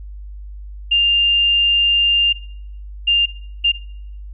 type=tone bursts at uneven times; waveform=sine; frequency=2800 Hz; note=F7; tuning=4 cents sharp; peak=-11 dBFS; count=3; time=0.91-2.33 / 3.07-3.26 / 3.64-3.72 s; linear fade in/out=10 ms; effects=noise-tail reverb RT60 0.7 s tail -20 dB re dry + added 50 Hz sine -30 dBFS peak until 4.33 s